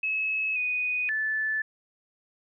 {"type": "tone with pitch steps", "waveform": "sine", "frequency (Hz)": [2581, 2486, 1746], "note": ["E7", "D#7", "A6"], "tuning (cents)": [-37, -2, -14], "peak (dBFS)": -25, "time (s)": [0.03, 1.62], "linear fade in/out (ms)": 5, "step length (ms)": 530, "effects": []}